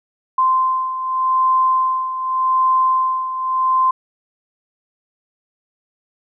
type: beating tone pair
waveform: sine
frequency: 1039 / 1039.85 Hz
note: C6 / C6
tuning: -12 / -11 cents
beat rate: 0.85 Hz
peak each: -15 / -21 dBFS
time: 0.38-3.91 s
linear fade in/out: 5 ms
effects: none